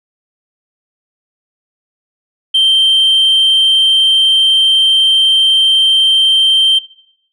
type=tone; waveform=sine; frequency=3136 Hz; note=G7; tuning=in tune; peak=-5 dBFS; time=2.54-6.79 s; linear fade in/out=10 ms; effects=noise-tail reverb RT60 0.7 s tail -18 dB re dry + tanh soft clip ceiling -5 dBFS